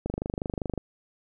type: click train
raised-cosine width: 2 ms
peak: -16 dBFS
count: 19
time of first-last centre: 0.06-0.777 s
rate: 25.1 Hz
effects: none